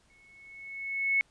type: tone with exponential growth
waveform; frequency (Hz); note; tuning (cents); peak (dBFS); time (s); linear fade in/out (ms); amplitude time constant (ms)
sine; 2200; C#7; -14; -21; 0.1-1.21; 0; 240
effects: pink hiss -66 dBFS RMS until 1.3 s + resampled to 22050 Hz